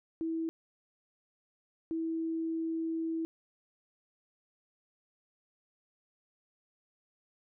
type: tone bursts at uneven times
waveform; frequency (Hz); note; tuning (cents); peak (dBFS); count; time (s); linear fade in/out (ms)
sine; 325.9; E4; -20; -31; 2; 0.21-0.49 / 1.91-3.25; 0
effects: none